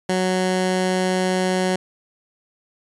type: tone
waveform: 15% pulse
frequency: 185 Hz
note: F#3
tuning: in tune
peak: -12 dBFS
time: 0.09-1.76 s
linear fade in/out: 5 ms
effects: resampled to 24000 Hz